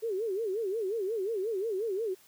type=tone with vibrato; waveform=sine; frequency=415.3 Hz; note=G#4; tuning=in tune; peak=-29 dBFS; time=0.02-2.15 s; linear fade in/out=20 ms; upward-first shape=sine; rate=5.6 Hz; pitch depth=200 cents each way; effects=white hiss -60 dBFS RMS until 2.27 s + high-pass 80 Hz 12 dB/octave